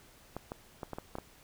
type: clicks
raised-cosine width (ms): 1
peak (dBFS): -24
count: 7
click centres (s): 0.366 / 0.519 / 0.832 / 0.933 / 0.985 / 1.154 / 1.185
effects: pink hiss -59 dBFS RMS until 1.43 s